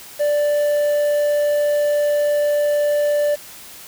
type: tone with quantisation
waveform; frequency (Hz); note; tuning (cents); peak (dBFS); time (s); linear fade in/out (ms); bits
triangle; 587; D5; -1; -13; 0.19-3.36; 20; 6
effects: white hiss -39 dBFS RMS until 3.87 s